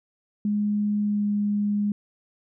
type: tone with pitch glide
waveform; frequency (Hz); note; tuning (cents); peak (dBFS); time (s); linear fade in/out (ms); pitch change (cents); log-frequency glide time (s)
sine; 207.7 to 206; G#3 to G#3; 0 to -14; -21; 0.45-1.92; 2; -14; 1.01-1.27
effects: none